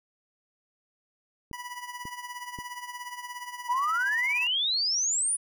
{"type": "clicks", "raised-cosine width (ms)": 3, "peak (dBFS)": -28, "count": 3, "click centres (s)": [1.513, 2.054, 2.588]}
{"type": "tone with tremolo", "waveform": "25% pulse", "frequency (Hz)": 980, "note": "B5", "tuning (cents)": -14, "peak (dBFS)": -30, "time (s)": [1.53, 4.47], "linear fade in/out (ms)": 0, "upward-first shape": "triangle", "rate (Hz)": 17, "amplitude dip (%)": 75}
{"type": "exponential sweep", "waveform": "sine", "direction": "up", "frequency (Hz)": [932.3, 10000], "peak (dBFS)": -24, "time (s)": [3.68, 5.37], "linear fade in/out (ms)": 20}
{"effects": []}